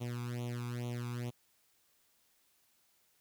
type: tone with flanger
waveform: sawtooth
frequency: 121 Hz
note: B2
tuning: 35 cents flat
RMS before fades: -39 dBFS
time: 0-1.31 s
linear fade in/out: 20 ms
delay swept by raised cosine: 0.3 to 0.84 ms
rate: 2.3 Hz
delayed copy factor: +1
effects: white hiss -72 dBFS RMS until 3.2 s